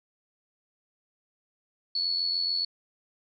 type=tone with amplitude modulation; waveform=sine; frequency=4408 Hz; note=C#8; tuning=11 cents flat; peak=-23 dBFS; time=1.95-2.65 s; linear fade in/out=5 ms; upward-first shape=sine; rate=86.9 Hz; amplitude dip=50%; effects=none